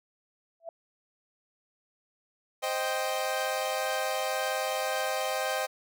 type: tone with exponential growth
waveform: sine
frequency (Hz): 665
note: E5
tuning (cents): +15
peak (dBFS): -32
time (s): 0.6-0.69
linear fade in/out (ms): 2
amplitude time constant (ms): 19
type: chord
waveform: sawtooth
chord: C minor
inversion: none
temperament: equal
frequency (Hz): 523.3 / 622.3 / 784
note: C5 / Eb5 / G5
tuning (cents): 0 / 0 / 0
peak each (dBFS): -29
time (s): 2.62-5.67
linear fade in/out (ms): 20
effects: none